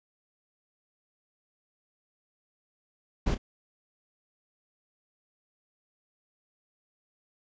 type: noise with echo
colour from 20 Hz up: brown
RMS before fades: -26 dBFS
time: 3.26-3.35 s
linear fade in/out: 10 ms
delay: 30 ms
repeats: 1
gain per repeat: -12 dB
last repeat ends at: 3.38 s
effects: resampled to 16000 Hz